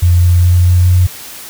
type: tone with pitch steps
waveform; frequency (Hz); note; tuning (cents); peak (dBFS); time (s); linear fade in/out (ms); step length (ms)
sine; 87.31 / 87.97 / 88.63 / 89.3 / 89.97; F2 / F2 / F2 / F2 / F#2; 0 / +13 / +26 / +39 / -48; -5; 0.02-1.07; 10; 210
effects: white hiss -30 dBFS RMS until 1.49 s